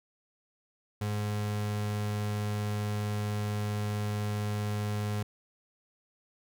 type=tone; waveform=35% pulse; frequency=104.5 Hz; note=G#2; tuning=11 cents sharp; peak=-28 dBFS; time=1.01-5.23 s; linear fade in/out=5 ms; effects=none